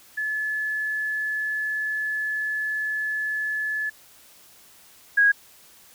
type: tone pair in turn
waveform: sine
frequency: 1721 / 1646.3 Hz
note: A6 / G#6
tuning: -39 / -16 cents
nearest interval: minor second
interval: 77 cents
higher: first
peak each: -24 / -14 dBFS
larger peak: second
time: 0.17-3.9 / 5.17-5.32 s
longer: first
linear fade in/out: 10 ms
effects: white hiss -52 dBFS RMS until 5.94 s